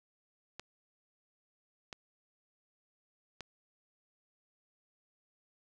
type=clicks; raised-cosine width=0.2 ms; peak=-25 dBFS; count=3; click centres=0.596 / 1.928 / 3.407 s; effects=none